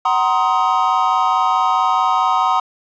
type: chord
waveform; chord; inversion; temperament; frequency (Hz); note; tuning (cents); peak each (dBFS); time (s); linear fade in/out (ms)
triangle; C half-diminished seventh; second; just; 753.5 / 941.9 / 1046.5 / 1255.8; Gb5 / Bb5 / C6 / Eb6; +31 / +18 / 0 / +16; -17; 0.05-2.6; 5
effects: resampled to 16000 Hz + 8-bit